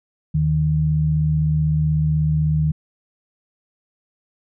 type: tone pair together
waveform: sine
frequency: 77.78 / 153.86 Hz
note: D#2 / D#3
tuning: 0 / -19 cents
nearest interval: octave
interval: 1181 cents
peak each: -23 / -16 dBFS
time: 0.34-2.72 s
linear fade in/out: 10 ms
effects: none